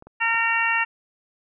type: clicks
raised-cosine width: 1 ms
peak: -30 dBFS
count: 3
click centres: 0.024 / 0.07 / 0.345 s
type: harmonic tone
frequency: 458 Hz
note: A#4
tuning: 31 cents flat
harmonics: 2 / 3 / 4 / 5 / 6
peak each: -26 / -28 / -23 / -29 / -24 dBFS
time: 0.2-0.85 s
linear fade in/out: 20 ms
effects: none